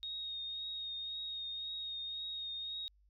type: tone with vibrato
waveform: sine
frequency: 3729 Hz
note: A#7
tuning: in tune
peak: -39 dBFS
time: 0.03-2.88 s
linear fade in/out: 0 ms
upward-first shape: triangle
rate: 1.9 Hz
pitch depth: 24 cents each way
effects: added 50 Hz sine -65 dBFS peak until 3.09 s